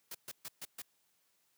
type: noise bursts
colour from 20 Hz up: white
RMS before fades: -44 dBFS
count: 5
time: 0.11-0.82 s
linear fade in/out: 5 ms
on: 38 ms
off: 130 ms
effects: white hiss -75 dBFS RMS until 1.57 s + high-pass 100 Hz 12 dB/octave